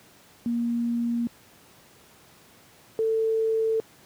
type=tone pair in turn; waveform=sine; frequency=235.8 / 445.1 Hz; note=A#3 / A4; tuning=+20 / +20 cents; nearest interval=major seventh; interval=1100 cents; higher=second; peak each=-23 / -21 dBFS; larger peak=second; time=0.46-1.27 / 2.99-3.8 s; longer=neither; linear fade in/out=0 ms; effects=pink hiss -54 dBFS RMS until 4.05 s + high-pass 100 Hz 12 dB/octave